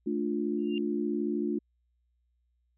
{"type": "chord", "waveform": "sine", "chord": "D minor", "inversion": "second", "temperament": "just", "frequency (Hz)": [220.2, 293.7, 352.4], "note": ["A3", "D4", "F4"], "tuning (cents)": [2, 0, 16], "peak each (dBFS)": -32, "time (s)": [0.06, 1.59], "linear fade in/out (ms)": 10}
{"type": "tone with exponential growth", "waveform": "sine", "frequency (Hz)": 2794, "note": "F7", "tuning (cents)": 0, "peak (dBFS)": -35, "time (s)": [0.58, 0.78], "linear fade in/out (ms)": 1, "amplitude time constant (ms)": 42}
{"effects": ["added 60 Hz sine -70 dBFS peak until 2.77 s"]}